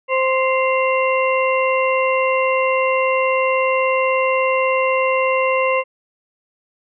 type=harmonic tone with a mistuned harmonic; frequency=523.3 Hz; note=C5; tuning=in tune; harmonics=1 / 2 / 4 / 5; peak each=-17 / -20 / -23 / -24 dBFS; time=0.08-5.84 s; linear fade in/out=50 ms; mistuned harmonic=5; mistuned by=+85 cents; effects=none